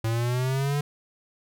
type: exponential sweep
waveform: square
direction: up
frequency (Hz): 111.6 to 146.83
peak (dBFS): -24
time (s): 0.04-0.81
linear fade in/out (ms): 5
effects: none

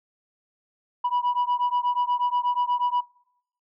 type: beating tone pair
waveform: sine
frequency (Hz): 975 / 983.3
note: B5 / B5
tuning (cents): -23 / -8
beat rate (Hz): 8.3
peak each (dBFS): -23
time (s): 1.04-3.01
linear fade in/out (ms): 10
effects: noise-tail reverb RT60 0.8 s tail -23 dB re dry + tanh soft clip ceiling -18 dBFS

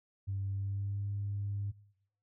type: tone with pitch glide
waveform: sine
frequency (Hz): 98 to 100.99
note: G2 to G#2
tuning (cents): 0 to -48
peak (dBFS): -32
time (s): 0.27-1.72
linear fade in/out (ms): 20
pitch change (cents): +52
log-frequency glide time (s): 0.5-1.08
effects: noise-tail reverb RT60 0.8 s tail -23 dB re dry + tanh soft clip ceiling -28 dBFS

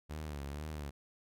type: tone with vibrato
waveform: sawtooth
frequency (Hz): 73.6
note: D2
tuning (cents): +4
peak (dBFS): -36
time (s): 0.09-0.91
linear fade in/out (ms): 20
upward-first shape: sine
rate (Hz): 2.1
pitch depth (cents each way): 95
effects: none

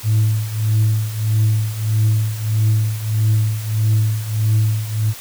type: tone with tremolo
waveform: sine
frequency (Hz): 108.5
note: A2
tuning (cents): -24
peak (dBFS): -9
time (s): 0.03-5.14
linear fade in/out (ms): 50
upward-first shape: triangle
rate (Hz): 1.6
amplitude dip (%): 85
effects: tanh soft clip ceiling -9 dBFS + white hiss -35 dBFS RMS until 5.2 s

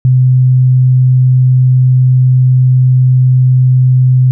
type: tone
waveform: sine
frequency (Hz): 128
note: C3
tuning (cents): -38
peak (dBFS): -4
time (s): 0.05-4.31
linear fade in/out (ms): 0
effects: none

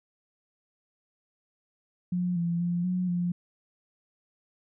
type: tone with pitch steps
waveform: sine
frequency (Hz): 178.6 / 170.6 / 174.1 / 181.8 / 175.7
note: F3 / F3 / F3 / F#3 / F3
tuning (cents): +39 / -40 / -5 / -30 / +11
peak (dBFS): -25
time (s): 2.12-3.32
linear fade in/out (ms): 5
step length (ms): 240
effects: none

